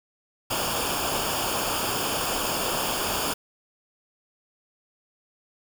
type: noise with comb filter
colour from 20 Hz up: pink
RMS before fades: -27 dBFS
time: 0.5-3.34 s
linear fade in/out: 10 ms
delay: 0.5 ms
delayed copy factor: -0.75
effects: none